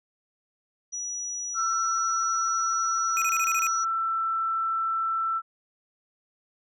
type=tone; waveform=sine; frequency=5850 Hz; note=F#8; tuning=21 cents flat; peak=-30 dBFS; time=0.92-3.85 s; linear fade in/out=20 ms
type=tone with pitch glide; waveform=sine; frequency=1342 to 1333.5 Hz; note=E6 to E6; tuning=+31 to +20 cents; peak=-24 dBFS; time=1.54-5.42 s; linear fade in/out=50 ms; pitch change=-11 cents; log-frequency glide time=3.36-4.22 s
type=tone bursts; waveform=square; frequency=2489 Hz; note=D#7; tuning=in tune; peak=-27 dBFS; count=7; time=3.17-3.668 s; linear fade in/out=0 ms; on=48 ms; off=27 ms
effects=none